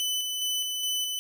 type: tone with tremolo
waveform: sawtooth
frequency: 3004 Hz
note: F#7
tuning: 26 cents sharp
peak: -23 dBFS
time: 0-1.19 s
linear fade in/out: 0 ms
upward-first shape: square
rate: 2.4 Hz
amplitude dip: 30%
effects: none